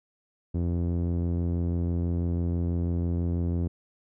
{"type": "tone with low-pass filter", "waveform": "sawtooth", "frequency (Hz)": 86.1, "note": "F2", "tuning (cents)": -24, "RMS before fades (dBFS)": -27, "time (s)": [0.54, 3.68], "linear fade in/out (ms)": 10, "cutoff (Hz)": 330, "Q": 1, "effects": []}